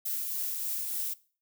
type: noise with tremolo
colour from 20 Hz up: violet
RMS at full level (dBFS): -32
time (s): 0.05-1.14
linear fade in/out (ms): 10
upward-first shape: triangle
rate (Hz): 3.4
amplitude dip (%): 30
effects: noise-tail reverb RT60 0.4 s tail -20 dB re dry